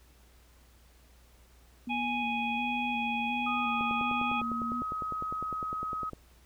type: tone with vibrato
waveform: sine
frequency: 237.4 Hz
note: A#3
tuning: 32 cents sharp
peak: -34 dBFS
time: 1.87-4.82 s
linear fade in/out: 5 ms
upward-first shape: square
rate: 1.4 Hz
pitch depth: 30 cents each way
type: harmonic tone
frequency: 830.6 Hz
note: G#5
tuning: in tune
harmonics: 1 / 3 / 4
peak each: -33 / -33 / -43 dBFS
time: 1.89-4.42 s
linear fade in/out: 20 ms
type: tone with pitch glide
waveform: sine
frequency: 1242 to 1268.1 Hz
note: D#6 to D#6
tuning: -3 to +33 cents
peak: -32 dBFS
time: 3.46-6.1 s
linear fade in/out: 10 ms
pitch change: +36 cents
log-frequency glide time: 4.19-4.51 s
type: click train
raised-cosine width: 2 ms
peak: -27 dBFS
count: 24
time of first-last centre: 3.81-6.133 s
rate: 9.9 Hz
effects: added 60 Hz sine -58 dBFS peak until 6.45 s + pink hiss -63 dBFS RMS until 6.45 s